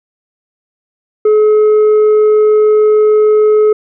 triangle tone with tanh clipping, 426.7 Hz, G#4, 47 cents sharp, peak -6 dBFS, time 1.25-3.73 s, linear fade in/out 5 ms, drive 8 dB, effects none

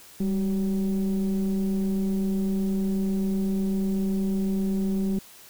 sine tone with frequency modulation, 196 Hz, G3, in tune, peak -21 dBFS, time 0.2-5.19 s, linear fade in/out 5 ms, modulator 182 Hz, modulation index 0.58, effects tanh soft clip ceiling -19 dBFS + white hiss -49 dBFS RMS until 5.49 s

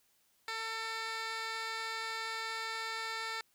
15% pulse tone with band-pass filter, 447.9 Hz, A4, 31 cents sharp, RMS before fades -39 dBFS, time 0.48-3.41 s, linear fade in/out 2 ms, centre 3000 Hz, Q 0.99, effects white hiss -72 dBFS RMS until 3.54 s

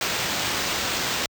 violet noise with sample-and-hold, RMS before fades -26 dBFS, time 0.01-1.26 s, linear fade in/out 2 ms, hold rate 11025 Hz, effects high-pass 60 Hz 12 dB/octave

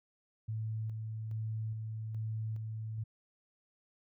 sine tone with tremolo, 110 Hz, A2, in tune, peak -34 dBFS, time 0.48-3.04 s, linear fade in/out 10 ms, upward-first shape square, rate 1.2 Hz, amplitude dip 30%, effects none

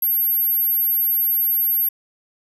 sine tone, 12590 Hz, G9, 6 cents sharp, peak -16 dBFS, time 0.02-1.89 s, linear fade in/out 5 ms, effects none

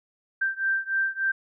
sine beating tone pair, 1568 / 1571.4 Hz, G6 / G6, 0 / +4 cents, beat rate 3.4 Hz, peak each -26 / -27 dBFS, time 0.41-1.32 s, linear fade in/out 10 ms, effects none

